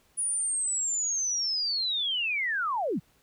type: linear sweep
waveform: sine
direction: down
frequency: 9800 to 121 Hz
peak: -26 dBFS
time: 0.17-3 s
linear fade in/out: 20 ms
effects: pink hiss -65 dBFS RMS until 3.22 s